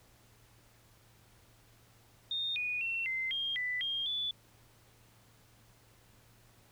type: tone with pitch steps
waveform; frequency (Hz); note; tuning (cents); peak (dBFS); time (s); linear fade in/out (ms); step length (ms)
sine; 3665 / 2467 / 2711 / 2072 / 3220 / 1989 / 3220 / 3464; A#7 / D#7 / E7 / C7 / G7 / B6 / G7 / A7; -30 / -15 / +48 / -17 / +46 / +12 / +46 / -28; -32; 2.31-4.31; 2; 250
effects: added 114 Hz sine -65 dBFS peak until 6.71 s + pink hiss -64 dBFS RMS until 6.71 s